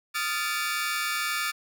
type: tone cluster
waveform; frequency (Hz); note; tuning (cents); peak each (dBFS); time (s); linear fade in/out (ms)
sawtooth; 1239 / 1390 / 1748 / 2296; D#6 / F6 / A6 / D7; -8 / -9 / -12 / -40; -29; 0.14-1.52; 20
effects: none